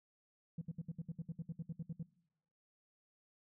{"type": "tone bursts", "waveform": "sine", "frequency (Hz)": 164.81, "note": "E3", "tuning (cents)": 0, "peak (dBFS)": -37, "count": 15, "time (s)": [0.58, 2.029], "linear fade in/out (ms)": 5, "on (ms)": 35, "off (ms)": 66, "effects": ["noise-tail reverb RT60 0.8 s tail -23 dB re dry", "tanh soft clip ceiling -37 dBFS"]}